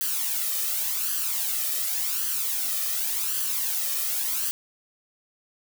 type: noise with flanger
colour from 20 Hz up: blue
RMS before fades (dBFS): -27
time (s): 0.01-4.51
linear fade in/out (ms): 0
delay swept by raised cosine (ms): 0.65 to 1.65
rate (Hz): 0.89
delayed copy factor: +0.65
effects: none